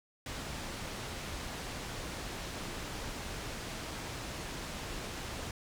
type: low-pass noise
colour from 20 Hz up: pink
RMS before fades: -41 dBFS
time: 0.26-5.51 s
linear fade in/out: 2 ms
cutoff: 7800 Hz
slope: 12 dB/octave
effects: none